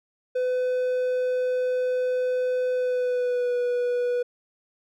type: tone with pitch glide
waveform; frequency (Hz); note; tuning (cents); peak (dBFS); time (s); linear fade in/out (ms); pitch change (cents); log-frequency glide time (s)
triangle; 504 to 489.1; B4 to B4; +35 to -17; -20; 0.35-4.23; 10; -52; 2.73-3.56
effects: none